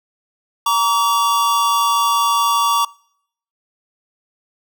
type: tone pair together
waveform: square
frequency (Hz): 932.3 / 1144.4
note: A#5 / D6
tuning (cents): 0 / -45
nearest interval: major third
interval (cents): 355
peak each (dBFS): -19 / -16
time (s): 0.66-2.85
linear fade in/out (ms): 5
effects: noise-tail reverb RT60 0.7 s tail -25 dB re dry